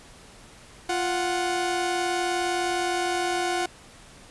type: tone pair together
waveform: sawtooth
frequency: 350.2 / 740 Hz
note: F4 / F#5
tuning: +5 / 0 cents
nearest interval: octave + minor second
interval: 1295 cents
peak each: -23 dBFS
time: 0.89-3.66 s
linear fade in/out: 5 ms
effects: pink hiss -49 dBFS RMS until 4.3 s + resampled to 24000 Hz